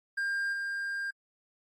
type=tone with level steps; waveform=triangle; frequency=1601 Hz; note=G6; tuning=36 cents sharp; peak=-27 / -30 dBFS; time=0.17-1.11 s; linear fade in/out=10 ms; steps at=0.52 s; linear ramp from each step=20 ms; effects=AAC 48 kbps